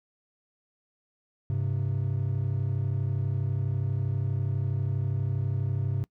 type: tone pair together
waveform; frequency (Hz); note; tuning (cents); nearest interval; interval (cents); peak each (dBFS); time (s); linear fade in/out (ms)
triangle; 100.3 / 132.61; G2 / C3; +40 / +24; perfect fourth; 484; -26; 1.5-6.04; 0
effects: noise-tail reverb RT60 0.1 s tail -23 dB re dry + tanh soft clip ceiling -16 dBFS